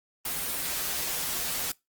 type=noise with comb filter; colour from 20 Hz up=white; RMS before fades=-31 dBFS; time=0.25-1.72 s; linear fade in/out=5 ms; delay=9.2 ms; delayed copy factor=-0.6; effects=noise-tail reverb RT60 0.2 s tail -23 dB re dry + Opus 32 kbps